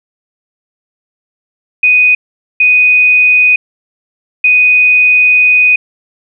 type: tone bursts at uneven times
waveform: sine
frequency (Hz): 2490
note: D#7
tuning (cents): +1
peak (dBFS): -4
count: 3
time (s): 1.83-2.15 / 2.6-3.56 / 4.44-5.76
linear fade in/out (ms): 5
effects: none